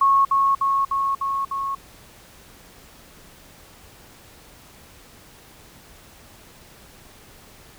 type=tone with echo; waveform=sine; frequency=1097 Hz; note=C#6; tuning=18 cents flat; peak=-13 dBFS; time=0.01-0.25 s; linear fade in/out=5 ms; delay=300 ms; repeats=5; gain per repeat=-2 dB; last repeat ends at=1.75 s; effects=pink hiss -48 dBFS RMS until 7.78 s